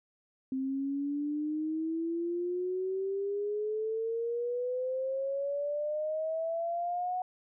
sine exponential sweep, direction up, 261.6 to 738 Hz, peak -30 dBFS, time 0.52-7.22 s, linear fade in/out 2 ms, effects none

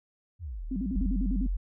sine exponential two-way sweep, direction down then up, 98 to 37.66 to 79.4 Hz, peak -34 dBFS, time 0.39-1.11 s, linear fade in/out 50 ms, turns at 0.65 s
sine tone with vibrato, 224 Hz, A3, 31 cents sharp, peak -29 dBFS, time 0.71-1.47 s, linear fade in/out 5 ms, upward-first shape square, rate 10 Hz, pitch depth 270 cents each way
sine tone, 44.55 Hz, F1, 35 cents sharp, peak -26 dBFS, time 0.94-1.57 s, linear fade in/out 10 ms
effects none

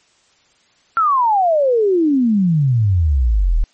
sine exponential sweep, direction down, 1379 to 35.62 Hz, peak -11 dBFS, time 0.97-3.64 s, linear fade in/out 0 ms, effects white hiss -56 dBFS RMS until 3.73 s + MP3 32 kbps

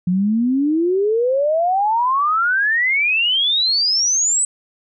sine exponential sweep, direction up, 174.61 to 8160 Hz, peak -14 dBFS, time 0.07-4.45 s, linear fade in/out 5 ms, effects none

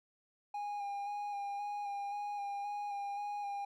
triangle tone with vibrato, 814 Hz, G#5, 35 cents flat, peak -35 dBFS, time 0.54-3.65 s, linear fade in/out 5 ms, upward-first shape square, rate 1.9 Hz, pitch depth 18 cents each way, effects none

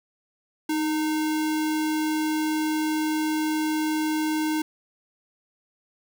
sine tone with sample-and-hold, 311.1 Hz, D#4, in tune, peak -22 dBFS, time 0.69-4.62 s, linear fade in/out 5 ms, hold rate 1225 Hz, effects none

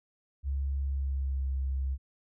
sine tone with pitch glide, 68.8 to 66.84 Hz, C#2 to C2, -12 to +38 cents, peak -28 dBFS, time 0.43-1.98 s, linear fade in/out 50 ms, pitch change -50 cents, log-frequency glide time 0.84-1.45 s, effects none

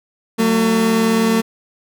30% pulse tone pair together, 185.9 / 225.1 Hz, F#3 / A3, +8 / +40 cents, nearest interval minor third, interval 332 cents, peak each -19 / -11 dBFS, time 0.38-1.42 s, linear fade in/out 20 ms, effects none

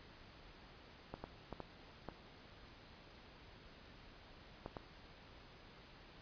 clicks, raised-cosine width 1 ms, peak -30 dBFS, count 7, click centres 1.14 / 1.24 / 1.527 / 1.603 / 2.087 / 4.661 / 4.768 s, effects pink hiss -59 dBFS RMS until 6.21 s + resampled to 11025 Hz

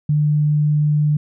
sine tone, 149.5 Hz, D3, 31 cents sharp, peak -13 dBFS, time 0.09-1.17 s, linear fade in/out 5 ms, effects none

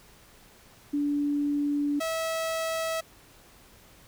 sine / sawtooth tone pair in turn, 289.4 / 649.7 Hz, D4 / E5, -25 / -25 cents, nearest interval octave + major second, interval 1400 cents, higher second, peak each -24 dBFS, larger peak neither, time 0.93-2 / 2-3.01 s, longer first, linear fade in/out 10 ms, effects pink hiss -55 dBFS RMS until 4.07 s

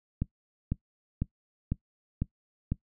click train, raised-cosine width 5 ms, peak -16 dBFS, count 6, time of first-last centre 0.22-2.72 s, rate 2 Hz, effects noise-tail reverb RT60 0.1 s tail -19 dB re dry

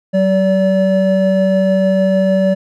triangle tone pair together, 189.6 / 575.4 Hz, F#3 / D5, +43 / -36 cents, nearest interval octave + perfect fifth, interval 1921 cents, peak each -11 dBFS, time 0.13-2.55 s, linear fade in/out 20 ms, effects none

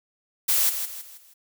blue noise with echo, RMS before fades -21 dBFS, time 0.48-0.7 s, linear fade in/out 10 ms, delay 160 ms, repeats 4, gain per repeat -8 dB, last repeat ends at 1.34 s, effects none

